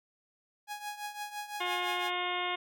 sawtooth tone with tremolo, 830.6 Hz, G#5, in tune, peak -31 dBFS, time 0.67-2.11 s, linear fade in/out 50 ms, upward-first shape triangle, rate 5.9 Hz, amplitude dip 80%
harmonic tone, 357.5 Hz, F4, 41 cents sharp, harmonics 1 / 2 / 3 / 4 / 5 / 6 / 7 / 8 / 9 / 10, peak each -40 / -37 / -37 / -43 / -46 / -37 / -47 / -41 / -43 / -42 dBFS, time 1.6-2.56 s, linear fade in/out 10 ms
effects none

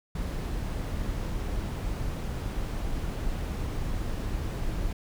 brown noise, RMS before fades -31 dBFS, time 0.15-4.93 s, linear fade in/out 5 ms, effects none

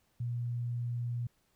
sine tone, 120 Hz, B2, 49 cents flat, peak -32 dBFS, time 0.2-1.27 s, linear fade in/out 5 ms, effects pink hiss -73 dBFS RMS until 1.55 s

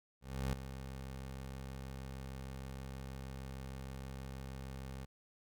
20% pulse tone with ADSR envelope, 66.4 Hz, C2, 26 cents sharp, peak -28 dBFS, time 0.21-5.06 s, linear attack 320 ms, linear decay 3 ms, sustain -11 dB, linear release 20 ms, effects none

